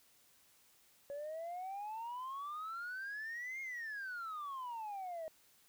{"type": "exponential two-way sweep", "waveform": "sine", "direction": "up then down", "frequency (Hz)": [559, 2154, 625], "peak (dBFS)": -39, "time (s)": [1.1, 5.28], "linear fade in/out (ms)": 0, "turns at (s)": 3.61, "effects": ["tanh soft clip ceiling -39 dBFS", "white hiss -68 dBFS RMS until 5.68 s"]}